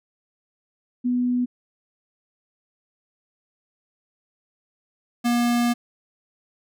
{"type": "tone pair in turn", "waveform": ["sine", "square"], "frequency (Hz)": [246.9, 239.2], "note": ["B3", "A#3"], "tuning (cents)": [0, 45], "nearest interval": "minor second", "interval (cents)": 55, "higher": "first", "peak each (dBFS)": -19, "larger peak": "neither", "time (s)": [[1.04, 1.46], [5.24, 5.74]], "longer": "second", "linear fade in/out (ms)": 20, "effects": []}